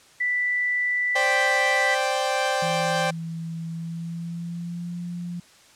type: tone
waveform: sine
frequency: 1975.5 Hz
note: B6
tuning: in tune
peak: -21 dBFS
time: 0.2-1.95 s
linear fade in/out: 10 ms
type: chord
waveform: sawtooth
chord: C suspended second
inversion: none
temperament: equal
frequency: 523.3 / 587.3 / 784 Hz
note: C5 / D5 / G5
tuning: 0 / 0 / 0 cents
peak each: -23 / -24 / -21 dBFS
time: 1.15-3.11 s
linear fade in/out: 10 ms
type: tone with pitch glide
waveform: sine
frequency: 164.81 to 174.51 Hz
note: E3 to F3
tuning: 0 to -1 cents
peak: -29 dBFS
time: 2.62-5.4 s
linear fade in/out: 5 ms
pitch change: +99 cents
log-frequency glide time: 3.68-4.99 s
effects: white hiss -53 dBFS RMS until 5.75 s + low-pass 8000 Hz 12 dB/octave